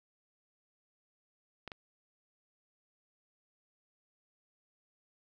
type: clicks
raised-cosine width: 0.3 ms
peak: -26 / -27 dBFS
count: 2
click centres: 1.677 / 1.718 s
effects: none